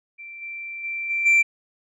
sine tone with level steps, 2349 Hz, D7, in tune, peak -36 / -31 / -26 / -21 / -11 dBFS, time 0.18-1.43 s, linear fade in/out 20 ms, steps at 0.41 / 0.83 / 1.09 / 1.25 s, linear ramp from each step 20 ms, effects tanh soft clip ceiling -12 dBFS

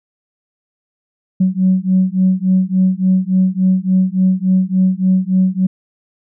sine beating tone pair, 185 / 188.5 Hz, F#3 / F#3, 0 / +32 cents, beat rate 3.5 Hz, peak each -13 dBFS, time 1.4-5.67 s, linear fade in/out 10 ms, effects tanh soft clip ceiling -4 dBFS

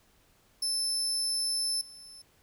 30% pulse tone with level steps, 5274 Hz, E8, in tune, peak -24 / -43 dBFS, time 0.62-2.22 s, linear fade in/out 5 ms, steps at 1.81 s, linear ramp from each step 2 ms, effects pink hiss -65 dBFS RMS until 2.42 s

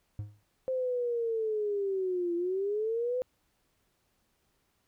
triangle tone with exponential decay, 103.83 Hz, G#2, in tune, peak -29 dBFS, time 0.19-0.43 s, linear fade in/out 0 ms, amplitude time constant 51 ms
sine linear two-way sweep, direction down then up, 523.3 to 340.3 to 511 Hz, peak -28 dBFS, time 0.68-3.22 s, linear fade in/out 0 ms, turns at 2.35 s
effects pink hiss -74 dBFS RMS until 4.87 s

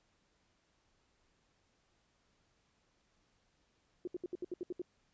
sine tone bursts, 355.9 Hz, F4, 33 cents sharp, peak -36 dBFS, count 9, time 4.05-4.818 s, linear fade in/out 2 ms, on 24 ms, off 69 ms, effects pink hiss -75 dBFS RMS until 5.13 s + resampled to 16000 Hz

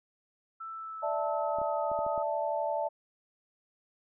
sine tone with pitch glide, 1325 to 1259.3 Hz, E6 to D#6, +9 to +20 cents, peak -38 dBFS, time 0.6-2.23 s, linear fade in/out 10 ms, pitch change -89 cents, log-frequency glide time 0.73-1.89 s
sine chord, D suspended second, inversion none, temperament equal, 587.3 / 659.3 / 880 Hz, D5 / E5 / A5, 0 / 0 / 0 cents, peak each -33 dBFS, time 1.02-2.89 s, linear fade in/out 20 ms
clicks, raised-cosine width 2 ms, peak -32 dBFS, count 6, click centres 1.586 / 1.616 / 1.916 / 1.99 / 2.065 / 2.178 s
effects none

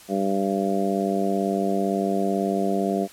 harmonic tone, 97.9 Hz, G2, 2 cents flat, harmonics 2 / 3 / 4 / 5 / 6 / 7, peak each -25 / -29 / -27 / -32 / -32 / -27 dBFS, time 0.08-3.08 s, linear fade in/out 50 ms, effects white hiss -47 dBFS RMS until 3.12 s + low-pass 12000 Hz 12 dB/octave

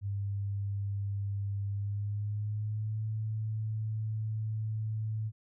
sine tone with pitch glide, 100 to 109.05 Hz, G2 to A2, +35 to -15 cents, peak -31 dBFS, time 0.01-5.32 s, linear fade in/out 50 ms, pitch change +150 cents, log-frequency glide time 1.66-3.04 s, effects none

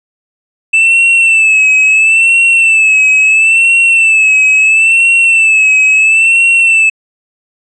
triangle tone with vibrato, 2637 Hz, E7, in tune, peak -3 dBFS, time 0.73-6.9 s, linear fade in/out 10 ms, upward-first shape sine, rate 0.74 Hz, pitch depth 60 cents each way, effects resampled to 22050 Hz

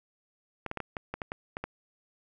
clicks, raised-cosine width 0.5 ms, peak -19 dBFS, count 10, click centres 0.663 / 0.714 / 0.773 / 0.803 / 0.968 / 1.14 / 1.218 / 1.319 / 1.569 / 1.64 s, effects none

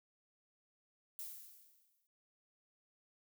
violet noise with exponential decay, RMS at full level -44 dBFS, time 1.19-2.07 s, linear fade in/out 0 ms, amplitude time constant 190 ms, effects none

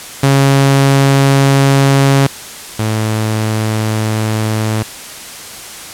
sawtooth tone pair in turn, 137.5 / 109.13 Hz, C#3 / A2, -14 / -14 cents, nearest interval major third, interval 400 cents, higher first, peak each -3 / -9 dBFS, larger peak first, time 0.23-2.27 / 2.79-4.83 s, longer neither, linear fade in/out 5 ms, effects white hiss -29 dBFS RMS until 5.93 s + low-pass 11000 Hz 12 dB/octave

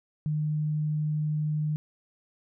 sine tone, 152.1 Hz, D#3, 39 cents flat, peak -25 dBFS, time 0.26-1.76 s, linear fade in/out 0 ms, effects none

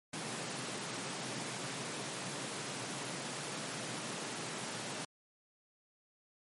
pink high-pass noise, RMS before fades -41 dBFS, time 0.13-5.05 s, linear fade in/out 5 ms, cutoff 120 Hz, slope 96 dB/octave, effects MP3 48 kbps

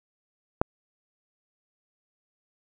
click, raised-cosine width 1 ms, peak -6 dBFS, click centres 0.615 s, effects none

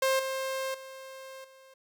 sawtooth tone with level steps, 530 Hz, C5, 22 cents sharp, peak -20 / -27 / -39 / -49 dBFS, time 0.02-1.74 s, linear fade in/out 5 ms, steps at 0.19 / 0.74 / 1.44 s, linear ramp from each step 5 ms, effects none

